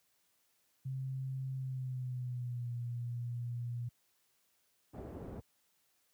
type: tone with pitch glide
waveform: sine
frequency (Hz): 132.3 to 119.93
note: C3 to A#2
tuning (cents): +20 to +50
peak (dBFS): -36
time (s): 0.85-3.89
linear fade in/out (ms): 10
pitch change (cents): -170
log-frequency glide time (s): 1.54-2.71
type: low-pass noise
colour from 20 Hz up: pink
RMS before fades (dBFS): -44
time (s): 4.93-5.41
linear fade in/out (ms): 20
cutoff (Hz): 550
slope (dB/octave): 12
effects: white hiss -75 dBFS RMS until 6.13 s + high-pass 60 Hz 12 dB/octave